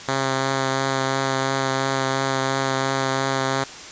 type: tone with vibrato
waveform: 5% pulse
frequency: 134.1 Hz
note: C3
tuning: 43 cents sharp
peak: -9 dBFS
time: 0.08-3.64 s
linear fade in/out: 5 ms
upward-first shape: triangle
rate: 2.9 Hz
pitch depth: 16 cents each way
effects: white hiss -37 dBFS RMS until 3.91 s + resampled to 16000 Hz